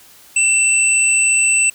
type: tone pair together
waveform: sine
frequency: 2677 / 7983 Hz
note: E7 / B8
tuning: +26 / +18 cents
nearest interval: octave + perfect fifth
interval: 1892 cents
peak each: -14 dBFS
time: 0.36-1.7 s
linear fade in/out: 5 ms
effects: white hiss -45 dBFS RMS until 1.74 s